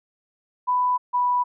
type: tone pair in turn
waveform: sine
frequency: 994 / 984.9 Hz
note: B5 / B5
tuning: +11 / -5 cents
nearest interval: unison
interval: 16 cents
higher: first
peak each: -18 dBFS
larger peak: neither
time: 0.67-0.98 / 1.13-1.44 s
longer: neither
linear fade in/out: 20 ms
effects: none